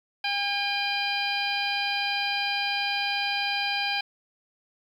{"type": "harmonic tone with a mistuned harmonic", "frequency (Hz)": 807, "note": "G#5", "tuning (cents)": -50, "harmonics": [1, 2, 3, 4, 5, 6], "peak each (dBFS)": [-31, -33, -30, -32, -35, -34], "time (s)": [0.24, 4.01], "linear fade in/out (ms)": 5, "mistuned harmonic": 4, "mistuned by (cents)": -51, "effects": ["9-bit"]}